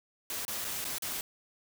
white noise with dropouts, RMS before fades -36 dBFS, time 0.3-1.21 s, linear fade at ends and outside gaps 1 ms, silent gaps 0.451-0.48 / 0.645-0.649 / 0.844-0.85 / 0.983-1.022 s, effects none

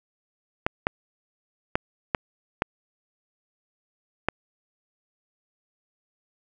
clicks, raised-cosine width 0.5 ms, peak -6 dBFS, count 6, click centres 0.665 / 0.869 / 1.755 / 2.148 / 2.621 / 4.286 s, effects none

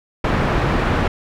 pink low-pass noise, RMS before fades -18 dBFS, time 0.24-1.08 s, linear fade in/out 5 ms, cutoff 1800 Hz, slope 12 dB/octave, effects none

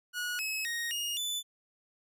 sawtooth tone with pitch steps, 1457 / 2573 / 1869 / 2855 / 3495 Hz, F#6 / E7 / A#6 / F7 / A7, -27 / -43 / +4 / +37 / -12 cents, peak -29 dBFS, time 0.13-1.43 s, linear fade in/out 50 ms, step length 260 ms, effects none

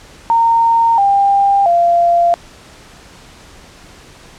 sine tone with pitch steps, 920 / 796.3 / 689.2 Hz, A#5 / G5 / F5, -23 / +27 / -23 cents, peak -8 dBFS, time 0.3-2.34 s, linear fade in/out 0 ms, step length 680 ms, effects pink hiss -40 dBFS RMS until 4.38 s + low-pass 8000 Hz 12 dB/octave

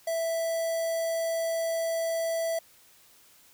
square tone with notch filter, 659.3 Hz, E5, in tune, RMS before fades -29 dBFS, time 0.07-2.59 s, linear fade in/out 5 ms, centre 2700 Hz, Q 0.93, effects white hiss -58 dBFS RMS until 3.53 s

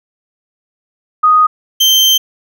sine / 35% pulse tone pair in turn, 1244.5 / 3126 Hz, D#6 / G7, 0 / -6 cents, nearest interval octave + major third, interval 1594 cents, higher second, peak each -5 dBFS, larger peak neither, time 1.23-1.47 / 1.8-2.18 s, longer second, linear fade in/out 10 ms, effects none

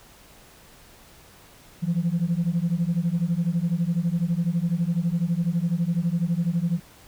sine beating tone pair, 164.81 / 176.81 Hz, E3 / F3, 0 / +22 cents, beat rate 12 Hz, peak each -23 dBFS, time 1.82-6.8 s, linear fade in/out 20 ms, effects tanh soft clip ceiling -16 dBFS + pink hiss -51 dBFS RMS until 7.07 s

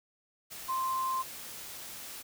sine tone in noise, 1046.5 Hz, C6, in tune, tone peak -29 dBFS, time 0.68-1.23 s, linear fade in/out 20 ms, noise white, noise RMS -44 dBFS, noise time 0.5-2.23 s, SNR +12 dB, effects none

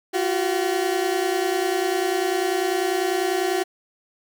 30% pulse tone pair together, 347.4 / 377.5 Hz, F4 / F#4, -9 / +35 cents, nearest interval minor second, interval 144 cents, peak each -22 / -20 dBFS, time 0.13-3.64 s, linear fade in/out 20 ms, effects none

